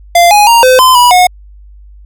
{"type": "tone with pitch steps", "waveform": "square", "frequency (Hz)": [692, 831, 933, 512, 1026, 976, 726], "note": ["F5", "G#5", "A#5", "C5", "C6", "B5", "F#5"], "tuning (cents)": [-16, 1, 1, -38, -34, -21, -33], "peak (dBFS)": -3, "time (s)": [0.15, 1.27], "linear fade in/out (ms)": 5, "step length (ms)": 160, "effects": ["added 50 Hz sine -32 dBFS peak until 2.05 s"]}